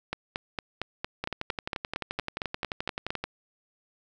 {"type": "two click trains", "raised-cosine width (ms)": 0.3, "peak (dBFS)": [-14, -15], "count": [14, 24], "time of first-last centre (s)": [[0.13, 3.105], [1.24, 3.24]], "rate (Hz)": [4.37, 11.5], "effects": []}